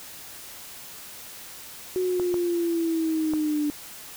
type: linear sweep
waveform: sine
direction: down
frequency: 370 to 293.7 Hz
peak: -22 dBFS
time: 1.96-3.7 s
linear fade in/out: 0 ms
type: clicks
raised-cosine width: 1 ms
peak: -19 dBFS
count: 3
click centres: 2.198 / 2.342 / 3.336 s
effects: white hiss -42 dBFS RMS until 4.16 s